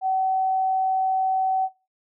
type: tone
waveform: sine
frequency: 759 Hz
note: F#5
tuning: 44 cents sharp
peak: -20 dBFS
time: 0.01-1.69 s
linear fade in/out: 50 ms
effects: noise-tail reverb RT60 0.3 s tail -19 dB re dry